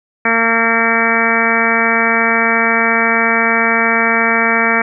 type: harmonic tone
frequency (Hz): 228.5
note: A#3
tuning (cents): -34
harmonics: 1 / 2 / 3 / 4 / 5 / 6 / 7 / 8 / 9 / 10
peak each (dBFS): -20 / -21 / -21 / -22 / -23 / -19 / -20 / -17 / -23 / -17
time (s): 0.25-4.82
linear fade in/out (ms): 5
effects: none